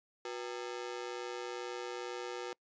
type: ring-modulated tone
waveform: sawtooth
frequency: 426.1 Hz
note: G#4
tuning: 44 cents sharp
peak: -32 dBFS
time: 0.25-2.53 s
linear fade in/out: 2 ms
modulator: 61.1 Hz
effects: noise-tail reverb RT60 0.1 s tail -25 dB re dry + resampled to 16000 Hz